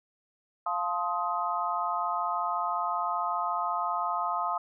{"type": "chord", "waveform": "sine", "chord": "F dominant seventh", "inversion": "none", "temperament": "just", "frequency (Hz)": [698.5, 873.1, 1047.7, 1257.2], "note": ["F5", "A5", "C6", "Eb6"], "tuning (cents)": [0, -14, 2, 18], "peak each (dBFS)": [-33, -34, -33, -31], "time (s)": [0.66, 4.58], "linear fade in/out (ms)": 5, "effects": []}